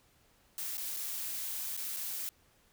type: noise with dropouts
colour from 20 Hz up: blue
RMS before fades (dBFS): -38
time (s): 0.58-2.29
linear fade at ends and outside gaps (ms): 0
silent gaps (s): 0.771-0.779 / 0.965-0.969 / 1.766-1.775 / 1.963-1.968
effects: pink hiss -67 dBFS RMS until 2.72 s